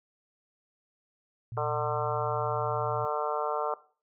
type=tone; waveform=sine; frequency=116.5 Hz; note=A#2; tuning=1 cent flat; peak=-36 dBFS; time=1.52-3.05 s; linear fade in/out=0 ms
type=harmonic tone; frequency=150 Hz; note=D3; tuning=37 cents sharp; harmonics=3 / 4 / 5 / 6 / 7 / 8 / 9; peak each=-33 / -34 / -35 / -36 / -36 / -37 / -38 dBFS; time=1.57-3.74 s; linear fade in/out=2 ms
effects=noise-tail reverb RT60 0.4 s tail -18 dB re dry